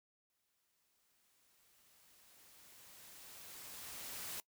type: noise with exponential growth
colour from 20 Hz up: white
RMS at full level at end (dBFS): -44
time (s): 0.3-4.4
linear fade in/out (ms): 0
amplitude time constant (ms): 890
effects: noise-tail reverb RT60 0.1 s tail -21 dB re dry